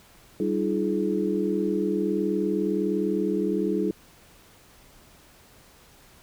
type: tone cluster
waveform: sine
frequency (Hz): 194.4 / 302.7 / 342.4 / 423.8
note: G3 / D#4 / F4 / G#4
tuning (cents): -14 / -48 / -34 / +35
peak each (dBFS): -28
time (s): 0.4-3.91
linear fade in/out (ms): 2
effects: pink hiss -54 dBFS RMS until 6.22 s